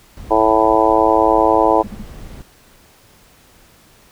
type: noise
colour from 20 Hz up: brown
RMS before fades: -33 dBFS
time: 0.17-2.42 s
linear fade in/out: 2 ms
type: harmonic tone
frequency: 110 Hz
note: A2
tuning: in tune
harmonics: 3 / 4 / 5 / 6 / 7 / 8 / 9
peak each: -18 / -18 / -18 / -18 / -18 / -18 / -18 dBFS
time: 0.3-1.83 s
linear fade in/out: 20 ms
type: tone bursts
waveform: sine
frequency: 207.7 Hz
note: G#3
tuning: in tune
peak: -27 dBFS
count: 3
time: 1.84-2.028 s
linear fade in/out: 5 ms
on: 34 ms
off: 43 ms
effects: pink hiss -49 dBFS RMS until 4.11 s